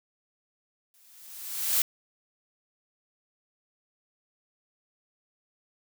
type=noise with exponential growth; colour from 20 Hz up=blue; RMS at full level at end=-22 dBFS; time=0.94-1.82 s; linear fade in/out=1 ms; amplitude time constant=190 ms; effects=none